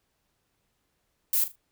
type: noise with echo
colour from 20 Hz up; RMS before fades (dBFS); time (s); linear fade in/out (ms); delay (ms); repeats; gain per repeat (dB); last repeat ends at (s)
violet; -24; 1.33-1.44; 2; 39; 3; -12; 1.557
effects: pink hiss -75 dBFS RMS until 1.71 s